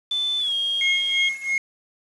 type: tone with pitch glide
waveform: sine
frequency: 3520 to 3247 Hz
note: A7 to G#7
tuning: 0 to -40 cents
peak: -21 dBFS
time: 0.11-1.29 s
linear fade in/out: 5 ms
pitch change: -140 cents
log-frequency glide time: 0.39-0.53 s
type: tone with tremolo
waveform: triangle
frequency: 2156 Hz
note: C#7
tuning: 49 cents flat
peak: -17 dBFS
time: 0.81-1.58 s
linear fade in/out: 2 ms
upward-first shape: sine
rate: 3 Hz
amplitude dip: 85%
effects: resampled to 22050 Hz + 7-bit